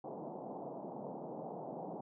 white band-pass noise, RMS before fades -45 dBFS, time 0.04-2.01 s, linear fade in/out 5 ms, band 140 to 850 Hz, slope 48 dB/octave, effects none

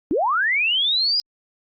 sine linear sweep, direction up, 260 to 4978 Hz, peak -17 dBFS, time 0.11-1.2 s, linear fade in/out 0 ms, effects Opus 48 kbps

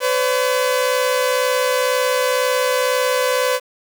sawtooth tone pair together, 506 / 568 Hz, B4 / C#5, +42 / +42 cents, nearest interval major second, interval 200 cents, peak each -13 / -18 dBFS, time 0-3.6 s, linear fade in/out 50 ms, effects 7-bit

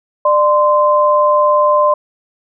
sine tone pair together, 597.1 / 1037 Hz, D5 / C6, +29 / -16 cents, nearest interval minor seventh, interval 955 cents, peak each -11 dBFS, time 0.25-1.94 s, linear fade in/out 5 ms, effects none

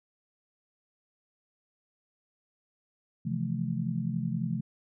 sine chord, F major seventh, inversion second, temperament just, 130.96 / 163.7 / 174.61 / 218.3 Hz, C3 / E3 / F3 / A3, +2 / -12 / 0 / -13 cents, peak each -34 dBFS, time 3.25-4.61 s, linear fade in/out 10 ms, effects none

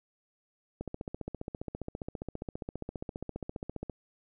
click train, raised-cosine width 2 ms, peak -23 dBFS, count 47, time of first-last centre 0.81-3.897 s, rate 14.9 Hz, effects none

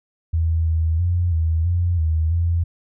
sine tone with pitch steps, 81.7 / 80.8 / 87.8 / 81 / 87.5 / 79.8 / 84.8 Hz, E2 / E2 / F2 / E2 / F2 / D#2 / E2, -15 / -34 / +10 / -30 / +4 / +44 / +50 cents, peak -16 dBFS, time 0.33-2.64 s, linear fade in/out 10 ms, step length 330 ms, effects none

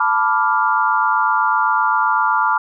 sine chord, B half-diminished seventh, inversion third, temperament equal, 880 / 987.8 / 1174.7 / 1396.9 Hz, A5 / B5 / D6 / F6, 0 / 0 / 0 / 0 cents, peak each -19 dBFS, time 0-2.58 s, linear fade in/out 5 ms, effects none

